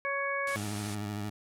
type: harmonic tone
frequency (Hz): 557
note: C#5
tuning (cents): +8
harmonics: 1 / 2 / 3 / 4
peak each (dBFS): -35 / -35 / -35 / -35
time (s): 0.05-0.56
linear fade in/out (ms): 0
type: low-pass noise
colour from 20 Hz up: white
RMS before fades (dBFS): -44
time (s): 0.47-0.95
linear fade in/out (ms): 2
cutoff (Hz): 11000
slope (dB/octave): 48
type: tone with vibrato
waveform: 20% pulse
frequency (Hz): 103.7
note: G#2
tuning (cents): -2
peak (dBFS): -29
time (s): 0.55-1.3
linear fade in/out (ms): 10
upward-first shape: triangle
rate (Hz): 13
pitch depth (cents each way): 59
effects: none